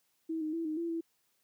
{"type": "tone with pitch steps", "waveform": "sine", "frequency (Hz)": [323.2, 309.9, 331.3, 310.2, 337.2, 330.7], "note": ["E4", "D#4", "E4", "D#4", "E4", "E4"], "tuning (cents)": [-34, -7, 9, -5, 39, 6], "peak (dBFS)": -32, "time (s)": [0.29, 1.01], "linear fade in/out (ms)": 10, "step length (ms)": 120, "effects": ["white hiss -75 dBFS RMS until 1.43 s", "high-pass 100 Hz 12 dB/octave"]}